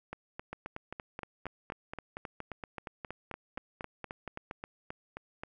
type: two click trains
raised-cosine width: 0.5 ms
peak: -24 / -24 dBFS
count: 21 / 18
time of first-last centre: 0.13-5.435 / 0.53-4.511 s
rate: 3.77 / 4.27 Hz
effects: none